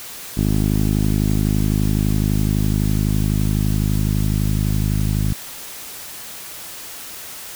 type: tone with low-pass filter sweep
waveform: 10% pulse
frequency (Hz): 51.91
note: G#1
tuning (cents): 0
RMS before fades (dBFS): -18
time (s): 0.37-5.33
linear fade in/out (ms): 5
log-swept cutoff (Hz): 290 to 160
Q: 0.9
effects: white hiss -34 dBFS RMS until 7.55 s